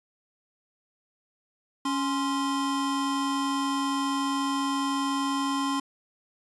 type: tone pair together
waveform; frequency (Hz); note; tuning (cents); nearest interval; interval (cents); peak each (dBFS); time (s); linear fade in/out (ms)
square; 277.2 / 1046.5; C#4 / C6; 0 / 0; octave + major seventh; 2300; -28 / -30; 1.85-5.8; 5
effects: resampled to 24000 Hz